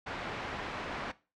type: low-pass noise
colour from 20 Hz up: white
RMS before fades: -39 dBFS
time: 0.06-1.12 s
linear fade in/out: 10 ms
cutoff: 1700 Hz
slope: 12 dB/octave
effects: noise-tail reverb RT60 0.3 s tail -18 dB re dry + low-pass 6000 Hz 12 dB/octave